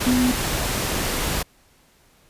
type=tone in noise; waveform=sine; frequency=250 Hz; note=B3; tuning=21 cents sharp; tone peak=-16 dBFS; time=0.06-0.32 s; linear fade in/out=10 ms; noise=pink; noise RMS=-24 dBFS; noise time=0-1.43 s; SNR=+5 dB; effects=pink hiss -57 dBFS RMS until 2.29 s + resampled to 32000 Hz